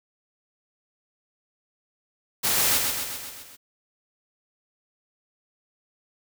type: noise with echo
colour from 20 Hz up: white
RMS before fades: -23 dBFS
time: 2.43-2.79 s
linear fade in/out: 20 ms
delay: 130 ms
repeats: 6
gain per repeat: -4 dB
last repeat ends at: 3.57 s
effects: none